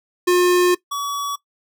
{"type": "tone pair in turn", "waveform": "square", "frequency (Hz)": [357.6, 1135.3], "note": ["F4", "C#6"], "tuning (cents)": [41, 41], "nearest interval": "octave + minor sixth", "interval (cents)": 2000, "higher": "second", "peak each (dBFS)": [-13, -23], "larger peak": "first", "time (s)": [[0.27, 0.75], [0.91, 1.36]], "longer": "first", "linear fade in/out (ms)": 10, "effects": ["noise-tail reverb RT60 0.1 s tail -19 dB re dry"]}